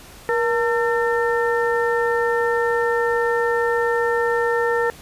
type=harmonic tone with a mistuned harmonic; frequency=450 Hz; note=A4; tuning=39 cents sharp; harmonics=1 / 2 / 3 / 4; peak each=-19 / -25 / -28 / -24 dBFS; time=0.29-4.9 s; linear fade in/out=0 ms; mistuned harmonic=1; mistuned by=+87 cents; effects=pink hiss -43 dBFS RMS until 5.01 s + resampled to 32000 Hz